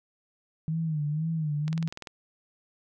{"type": "tone with vibrato", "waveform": "sine", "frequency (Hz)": 155.3, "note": "D#3", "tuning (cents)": -3, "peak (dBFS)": -26, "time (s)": [0.68, 1.88], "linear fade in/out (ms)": 0, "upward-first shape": "sine", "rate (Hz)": 2, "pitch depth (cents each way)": 95}
{"type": "click train", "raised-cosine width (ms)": 0.2, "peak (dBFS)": -22, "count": 9, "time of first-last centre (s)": [1.68, 2.072], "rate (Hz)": 20.4}
{"effects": []}